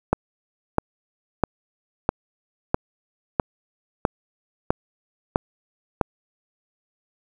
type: click train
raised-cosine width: 1 ms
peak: -3 dBFS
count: 10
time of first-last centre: 0.13-6.012 s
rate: 1.53 Hz
effects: 7-bit